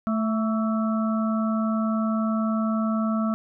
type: harmonic tone with a mistuned harmonic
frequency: 220 Hz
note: A3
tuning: in tune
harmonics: 1 / 3 / 5 / 6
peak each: -22 / -32 / -35 / -32 dBFS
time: 0.07-3.34 s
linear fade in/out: 0 ms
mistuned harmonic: 5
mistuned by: +48 cents
effects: none